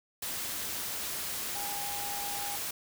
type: tone in noise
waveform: sine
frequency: 813 Hz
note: G#5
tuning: 37 cents flat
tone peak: -39 dBFS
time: 1.55-2.56 s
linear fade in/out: 5 ms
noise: white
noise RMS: -36 dBFS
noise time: 0.22-2.71 s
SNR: -6 dB
effects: none